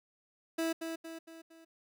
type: tone with echo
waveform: 30% pulse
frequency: 327.3 Hz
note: E4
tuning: 12 cents flat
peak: -28 dBFS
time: 0.58-0.73 s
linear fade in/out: 10 ms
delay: 230 ms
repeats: 4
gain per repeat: -6 dB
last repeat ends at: 1.65 s
effects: none